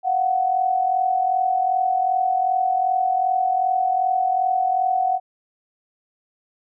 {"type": "tone pair together", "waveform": "sine", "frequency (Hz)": [704, 746.6], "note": ["F5", "F#5"], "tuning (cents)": [14, 15], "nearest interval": "minor second", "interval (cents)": 101, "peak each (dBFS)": [-24, -18], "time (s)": [0.03, 5.2], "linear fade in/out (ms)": 50, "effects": []}